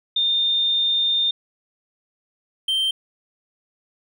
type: tone pair in turn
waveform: sine / triangle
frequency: 3625 / 3135 Hz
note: A#7 / G7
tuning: -49 / -1 cents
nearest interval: minor third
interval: 252 cents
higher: first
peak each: -17 / -17 dBFS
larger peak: neither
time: 0.16-1.31 / 2.68-2.91 s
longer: first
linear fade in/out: 5 ms
effects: none